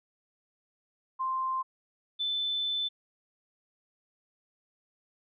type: tone pair in turn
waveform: sine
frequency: 1046.5 / 3520 Hz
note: C6 / A7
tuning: 0 / 0 cents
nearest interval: octave + major sixth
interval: 2100 cents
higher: second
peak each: -28 dBFS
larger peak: neither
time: 1.19-1.63 / 2.19-2.89 s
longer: second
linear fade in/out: 20 ms
effects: none